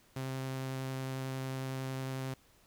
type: tone with vibrato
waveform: sawtooth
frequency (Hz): 132.1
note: C3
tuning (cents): +17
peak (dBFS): -32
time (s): 0.16-2.34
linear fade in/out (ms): 5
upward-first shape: triangle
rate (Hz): 11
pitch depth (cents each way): 10
effects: pink hiss -65 dBFS RMS until 2.66 s